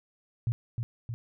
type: tone with echo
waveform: sine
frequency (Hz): 116.54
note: A#2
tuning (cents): 0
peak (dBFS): -24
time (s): 0.47-0.52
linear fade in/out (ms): 0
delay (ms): 310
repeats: 2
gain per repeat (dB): -4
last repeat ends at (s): 1.14
effects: none